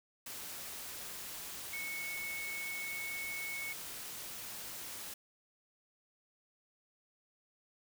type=tone in noise; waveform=sine; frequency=2206 Hz; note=C#7; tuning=9 cents flat; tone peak=-39 dBFS; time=1.73-3.73 s; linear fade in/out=5 ms; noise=white; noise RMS=-45 dBFS; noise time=0.26-5.14 s; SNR=+3 dB; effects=none